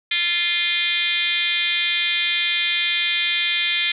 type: tone with frequency modulation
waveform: sine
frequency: 2804 Hz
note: F7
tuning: 6 cents sharp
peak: -18 dBFS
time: 0.11-3.92 s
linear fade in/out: 5 ms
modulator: 357 Hz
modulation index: 2.6
effects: none